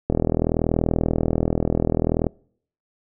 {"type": "click train", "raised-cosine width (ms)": 2, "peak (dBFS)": -6, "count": 89, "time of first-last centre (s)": [0.1, 2.267], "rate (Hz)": 40.6, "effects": ["noise-tail reverb RT60 0.6 s tail -26 dB re dry"]}